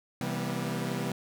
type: chord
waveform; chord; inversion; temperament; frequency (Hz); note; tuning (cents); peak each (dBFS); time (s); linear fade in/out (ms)
sawtooth; C major seventh; none; equal with one note detuned; 130.81 / 164.81 / 196 / 241.2; C3 / E3 / G3 / B3; 0 / 0 / 0 / -41; -32; 0.21-1.12; 2
effects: none